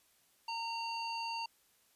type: tone with low-pass filter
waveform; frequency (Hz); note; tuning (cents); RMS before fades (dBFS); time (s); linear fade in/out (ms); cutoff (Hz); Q
square; 919; A#5; -25; -39; 0.48-1.46; 5; 4200; 4.1
effects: white hiss -70 dBFS RMS until 1.95 s + resampled to 32000 Hz